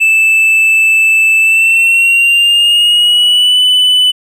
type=tone with pitch glide; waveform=triangle; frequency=2637 to 2994 Hz; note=E7 to F#7; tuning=0 to +20 cents; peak=-4 dBFS; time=0-4.12 s; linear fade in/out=20 ms; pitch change=+220 cents; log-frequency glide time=1.41-3.61 s; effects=none